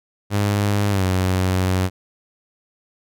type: tone with pitch glide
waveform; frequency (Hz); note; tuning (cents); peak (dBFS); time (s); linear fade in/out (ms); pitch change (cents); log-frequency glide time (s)
sawtooth; 102 to 93; G#2 to F#2; -31 to +9; -13; 0.3-1.9; 50; -160; 0.9-1.04
effects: none